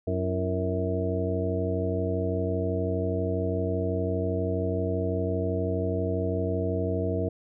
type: harmonic tone with a mistuned harmonic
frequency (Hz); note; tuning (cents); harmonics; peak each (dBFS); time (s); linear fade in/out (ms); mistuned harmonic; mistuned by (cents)
92.5; F#2; 0; 1 / 2 / 3 / 4 / 5 / 6 / 7; -29 / -34 / -34 / -34 / -31 / -44 / -33; 0.07-7.29; 5; 4; -130
effects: none